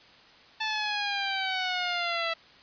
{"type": "exponential sweep", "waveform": "10% pulse", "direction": "down", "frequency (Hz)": [880, 659.3], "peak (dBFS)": -19, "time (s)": [0.6, 2.34], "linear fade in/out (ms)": 10, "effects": ["white hiss -54 dBFS RMS until 2.62 s", "resampled to 11025 Hz"]}